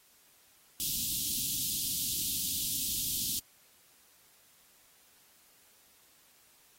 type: band-stop noise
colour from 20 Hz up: white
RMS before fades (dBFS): -33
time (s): 0.8-3.39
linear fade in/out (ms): 0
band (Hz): 300 to 3000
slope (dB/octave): 48
effects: white hiss -63 dBFS RMS until 6.78 s + AAC 48 kbps